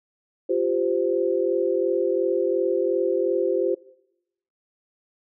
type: chord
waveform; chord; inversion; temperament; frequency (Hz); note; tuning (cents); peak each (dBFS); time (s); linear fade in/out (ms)
sine; F suspended second; none; equal with one note detuned; 349.2 / 392 / 518.1; F4 / G4 / C5; 0 / 0 / -17; -24; 0.49-3.75; 10
effects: noise-tail reverb RT60 0.8 s tail -20 dB re dry